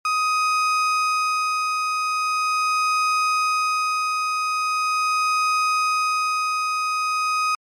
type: tone with tremolo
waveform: 35% pulse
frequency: 1253 Hz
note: D#6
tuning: 12 cents sharp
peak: -16 dBFS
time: 0.05-7.55 s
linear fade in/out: 2 ms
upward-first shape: sine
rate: 0.41 Hz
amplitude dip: 30%
effects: low-pass 7000 Hz 12 dB/octave + MP3 64 kbps